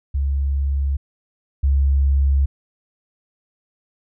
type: tone pair in turn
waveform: sine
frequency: 69.3 / 68.9 Hz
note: C#2 / C#2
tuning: 0 / -10 cents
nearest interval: unison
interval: 10 cents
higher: first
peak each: -17 / -13 dBFS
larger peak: second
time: 0.14-0.97 / 1.63-2.46 s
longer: neither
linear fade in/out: 10 ms
effects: none